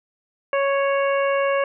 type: harmonic tone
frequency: 554.4 Hz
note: C#5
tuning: in tune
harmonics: 1 / 2 / 3 / 4 / 5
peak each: -19 / -25 / -29 / -31 / -33 dBFS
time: 0.53-1.64 s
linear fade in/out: 2 ms
effects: none